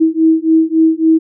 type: beating tone pair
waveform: sine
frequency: 320 / 323.6 Hz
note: D#4 / E4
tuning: +49 / -32 cents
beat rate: 3.6 Hz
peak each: -11 dBFS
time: 0-1.19 s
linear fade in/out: 20 ms
effects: none